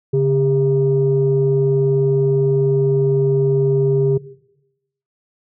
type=tone pair together; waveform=sine; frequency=140.23 / 401 Hz; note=C#3 / G4; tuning=+20 / +39 cents; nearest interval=octave + tritone; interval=1819 cents; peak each=-15 dBFS; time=0.13-4.18 s; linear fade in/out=10 ms; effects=noise-tail reverb RT60 0.9 s tail -18 dB re dry + tanh soft clip ceiling -6 dBFS